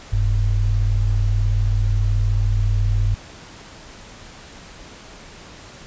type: tone pair together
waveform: sine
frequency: 42.94 / 101.6 Hz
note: F1 / G#2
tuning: -29 / -38 cents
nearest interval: octave + minor third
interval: 1491 cents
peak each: -18 dBFS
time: 0.12-3.15 s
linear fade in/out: 10 ms
effects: pink hiss -41 dBFS RMS until 5.86 s + resampled to 16000 Hz